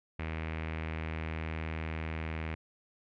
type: tone with low-pass filter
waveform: sawtooth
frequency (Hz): 79.8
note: D#2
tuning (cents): +44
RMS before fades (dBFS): -37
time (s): 0.19-2.55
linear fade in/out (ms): 5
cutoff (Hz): 2300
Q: 3.5
effects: none